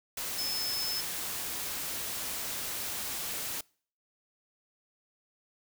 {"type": "tone in noise", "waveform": "sine", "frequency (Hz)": 5220, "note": "E8", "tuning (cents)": -18, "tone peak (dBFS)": -32, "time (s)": [0.38, 1.01], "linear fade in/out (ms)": 5, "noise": "white", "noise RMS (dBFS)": -36, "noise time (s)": [0.17, 3.61], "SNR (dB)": 1, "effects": ["noise-tail reverb RT60 0.5 s tail -26 dB re dry"]}